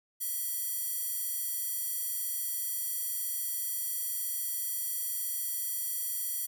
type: tone with high-pass filter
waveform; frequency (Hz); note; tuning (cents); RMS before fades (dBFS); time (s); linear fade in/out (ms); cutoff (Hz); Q
square; 651; E5; -22; -34; 0.2-6.47; 20; 12000; 0.85
effects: none